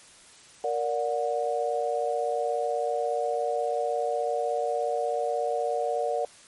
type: chord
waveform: sine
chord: Bb augmented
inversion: none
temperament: just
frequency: 466.2 / 582.7 / 728.4 Hz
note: Bb4 / D5 / F#5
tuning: 0 / -14 / -27 cents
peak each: -29 dBFS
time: 0.64-6.25 s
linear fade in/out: 2 ms
effects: white hiss -52 dBFS RMS until 6.47 s + MP3 48 kbps